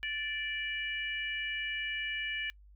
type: harmonic tone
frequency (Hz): 585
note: D5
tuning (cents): -7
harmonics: 3 / 4 / 5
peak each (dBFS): -37 / -38 / -39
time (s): 0.03-2.5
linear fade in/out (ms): 0
effects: noise-tail reverb RT60 0.1 s tail -26 dB re dry + added 50 Hz sine -54 dBFS peak until 2.75 s